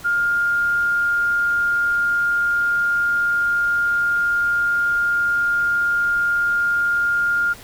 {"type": "tone", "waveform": "sine", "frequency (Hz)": 1409, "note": "F6", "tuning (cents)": 15, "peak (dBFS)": -16, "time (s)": [0.04, 7.54], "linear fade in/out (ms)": 20, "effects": ["pink hiss -41 dBFS RMS until 7.63 s"]}